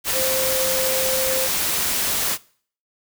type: tone in noise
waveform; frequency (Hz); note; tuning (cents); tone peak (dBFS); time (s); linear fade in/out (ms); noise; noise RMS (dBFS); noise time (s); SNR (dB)
sine; 523.3; C5; 0; -23; 0.12-1.49; 50; white; -22; 0.04-2.38; -4
effects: noise-tail reverb RT60 0.5 s tail -22 dB re dry